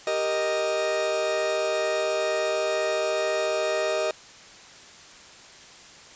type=chord; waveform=40% pulse; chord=Eb major; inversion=first; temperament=equal; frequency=392 / 466.2 / 622.3 Hz; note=G4 / Bb4 / Eb5; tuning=0 / 0 / 0 cents; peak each=-30 / -30 / -24 dBFS; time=0.07-4.11 s; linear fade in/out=2 ms; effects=white hiss -47 dBFS RMS until 6.15 s + resampled to 16000 Hz